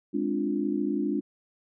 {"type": "chord", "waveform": "sine", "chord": "D half-diminished seventh", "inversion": "second", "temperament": "equal", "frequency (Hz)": [207.7, 261.6, 293.7, 349.2], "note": ["Ab3", "C4", "D4", "F4"], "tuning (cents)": [0, 0, 0, 0], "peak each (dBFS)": [-31, -33, -28, -32], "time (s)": [0.13, 1.21], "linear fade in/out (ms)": 20, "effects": []}